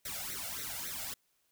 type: noise with flanger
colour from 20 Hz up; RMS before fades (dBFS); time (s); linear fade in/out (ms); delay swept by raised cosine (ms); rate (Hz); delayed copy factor
white; -40; 0.05-1.14; 5; 0.5 to 1.45; 3.6; +0.9
effects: white hiss -75 dBFS RMS until 1.51 s